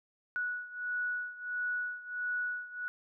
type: beating tone pair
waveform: sine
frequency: 1469 / 1470.5 Hz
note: F#6 / F#6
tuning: -13 / -11 cents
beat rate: 1.5 Hz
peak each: -35 / -38 dBFS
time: 0.36-2.88 s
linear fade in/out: 0 ms
effects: none